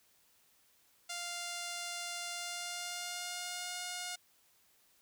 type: tone with pitch glide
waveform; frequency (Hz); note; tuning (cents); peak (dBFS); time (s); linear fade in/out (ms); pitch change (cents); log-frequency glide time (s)
5% pulse; 698.5 to 715.7; F5 to F5; 0 to +42; -27; 1.09-4.16; 10; +42; 2.32-3.8
effects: white hiss -69 dBFS RMS until 5.01 s